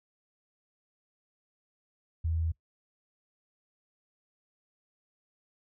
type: tone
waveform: sine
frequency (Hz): 81.6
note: E2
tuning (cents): -17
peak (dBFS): -27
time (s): 2.24-2.52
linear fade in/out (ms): 10
effects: noise-tail reverb RT60 0.1 s tail -20 dB re dry